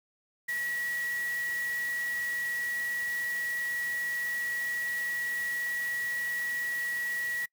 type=tone in noise; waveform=sine; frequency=1925 Hz; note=B6; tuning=45 cents flat; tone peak=-30 dBFS; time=0.48-7.46 s; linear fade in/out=10 ms; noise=white; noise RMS=-44 dBFS; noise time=0.48-7.46 s; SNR=+11 dB; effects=noise-tail reverb RT60 0.1 s tail -25 dB re dry